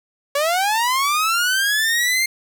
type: linear sweep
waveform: sawtooth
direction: up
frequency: 555 to 2121 Hz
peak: -13 dBFS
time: 0.35-2.26 s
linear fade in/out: 5 ms
effects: none